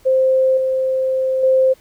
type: tone with level steps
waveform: sine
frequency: 523.3 Hz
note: C5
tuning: in tune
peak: -11 / -15 / -10 dBFS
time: 0.05-1.74 s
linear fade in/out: 20 ms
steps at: 0.57 / 1.43 s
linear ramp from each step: 5 ms
effects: pink hiss -52 dBFS RMS until 1.8 s